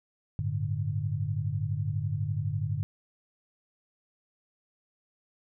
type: chord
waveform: sine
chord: G suspended second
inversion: none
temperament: equal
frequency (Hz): 98 / 110 / 146.83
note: G2 / A2 / D3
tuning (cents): 0 / 0 / 0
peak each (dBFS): -32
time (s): 0.39-2.83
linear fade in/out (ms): 0
effects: none